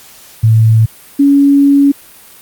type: tone pair in turn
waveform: sine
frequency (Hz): 111.5 / 281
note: A2 / C#4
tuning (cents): +23 / +24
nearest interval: octave + major third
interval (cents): 1601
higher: second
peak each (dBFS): -4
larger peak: neither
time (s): 0.43-0.86 / 1.19-1.92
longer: second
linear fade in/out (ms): 10
effects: white hiss -38 dBFS RMS until 2.41 s + Opus 48 kbps